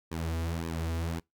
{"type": "tone with flanger", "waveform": "sawtooth", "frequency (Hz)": 82.41, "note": "E2", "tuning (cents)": 0, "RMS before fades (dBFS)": -33, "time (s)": [0.11, 1.2], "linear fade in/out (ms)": 10, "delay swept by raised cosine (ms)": [1.4, 5.5], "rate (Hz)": 1.8, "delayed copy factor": -0.95, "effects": ["noise-tail reverb RT60 0.2 s tail -26 dB re dry"]}